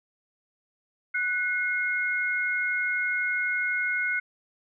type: tone pair together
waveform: sine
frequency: 1482 / 2150 Hz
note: F#6 / C7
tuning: +2 / +47 cents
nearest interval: tritone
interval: 645 cents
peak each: -27 dBFS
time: 1.14-4.2 s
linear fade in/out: 10 ms
effects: none